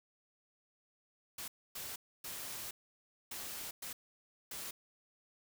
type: noise bursts at uneven times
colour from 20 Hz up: white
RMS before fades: -44 dBFS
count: 6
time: 1.38-1.48 / 1.75-1.96 / 2.24-2.71 / 3.31-3.71 / 3.82-3.93 / 4.51-4.71 s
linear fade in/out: 5 ms
effects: none